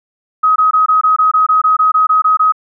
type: tone bursts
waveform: sine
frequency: 1265 Hz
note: D#6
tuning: 28 cents sharp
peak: -7 dBFS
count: 14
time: 0.43-2.523 s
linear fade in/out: 10 ms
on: 130 ms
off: 21 ms
effects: none